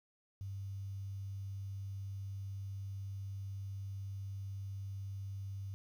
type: tone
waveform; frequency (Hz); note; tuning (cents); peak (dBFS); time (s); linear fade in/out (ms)
sine; 98; G2; 0; -40; 0.41-5.74; 0
effects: 11-bit